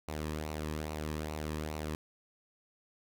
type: tone with flanger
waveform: sawtooth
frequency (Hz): 76.8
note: D#2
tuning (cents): -22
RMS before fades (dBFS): -38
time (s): 0.08-1.95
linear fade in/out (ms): 0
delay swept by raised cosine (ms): 0.59 to 1.43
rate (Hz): 2.4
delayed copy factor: -0.55
effects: none